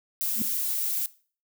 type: noise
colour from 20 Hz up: violet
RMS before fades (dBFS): -28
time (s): 0.21-1.06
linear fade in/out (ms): 0
type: tone with exponential growth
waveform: sine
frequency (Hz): 220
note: A3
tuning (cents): 0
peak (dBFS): -23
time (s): 0.33-0.42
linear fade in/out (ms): 2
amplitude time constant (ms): 18
effects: noise-tail reverb RT60 0.4 s tail -19 dB re dry